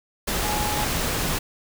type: tone in noise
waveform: sine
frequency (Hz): 839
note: G#5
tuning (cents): +17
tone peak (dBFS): -27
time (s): 0.44-0.85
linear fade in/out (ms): 10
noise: pink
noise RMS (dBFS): -25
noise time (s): 0.27-1.39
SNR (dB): -5
effects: none